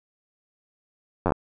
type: slowing click train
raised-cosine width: 1 ms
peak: -8 dBFS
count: 6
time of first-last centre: 1.26-1.321 s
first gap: 10 ms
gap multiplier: 1.1
effects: none